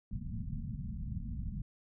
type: low-pass noise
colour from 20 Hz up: pink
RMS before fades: -39 dBFS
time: 0.11-1.62 s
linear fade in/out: 5 ms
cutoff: 240 Hz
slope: 96 dB/octave
effects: none